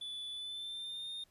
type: tone with pitch glide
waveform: triangle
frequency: 3468 to 3653 Hz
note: A7 to A#7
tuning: -26 to -36 cents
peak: -39 dBFS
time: 0.01-1.24 s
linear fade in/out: 5 ms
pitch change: +90 cents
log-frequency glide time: 0.32-1.1 s
effects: pink hiss -71 dBFS RMS until 1.3 s + resampled to 32000 Hz